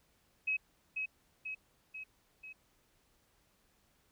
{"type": "tone with echo", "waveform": "sine", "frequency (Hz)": 2555, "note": "D#7", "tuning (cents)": 45, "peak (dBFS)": -30, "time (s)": [0.47, 0.57], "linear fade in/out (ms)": 10, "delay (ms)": 490, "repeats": 4, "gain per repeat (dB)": -4, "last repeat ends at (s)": 2.53, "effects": ["pink hiss -72 dBFS RMS until 4.11 s"]}